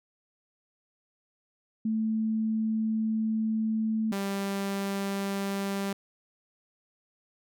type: tone pair in turn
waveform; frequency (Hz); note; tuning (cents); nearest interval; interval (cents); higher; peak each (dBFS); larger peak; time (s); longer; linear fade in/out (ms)
sine / sawtooth; 220 / 197.41; A3 / G3; 0 / +12; major second; 188; first; -25; neither; 1.85-4.12 / 4.12-5.93; first; 5
effects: none